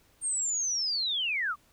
sine linear sweep, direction down, 8750 to 1108.7 Hz, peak -27 dBFS, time 0.21-1.56 s, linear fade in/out 50 ms, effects pink hiss -64 dBFS RMS until 1.72 s

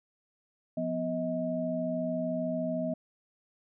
sine tone cluster, 174.6 / 248.2 / 634 Hz, F3 / B3 / D#5, 0 / +9 / +32 cents, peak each -36 / -33 / -32 dBFS, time 0.77-2.94 s, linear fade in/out 5 ms, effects none

